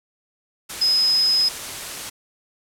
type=tone in noise; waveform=sine; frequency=5070 Hz; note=D#8; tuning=32 cents sharp; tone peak=-15 dBFS; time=0.81-1.49 s; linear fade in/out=10 ms; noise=white; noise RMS=-31 dBFS; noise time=0.69-2.1 s; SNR=+13 dB; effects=low-pass 11000 Hz 12 dB/octave